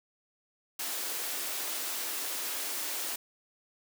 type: high-pass noise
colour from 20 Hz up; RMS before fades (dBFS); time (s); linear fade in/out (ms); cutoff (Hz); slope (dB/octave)
white; -35; 0.79-3.16; 5; 260; 48
effects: none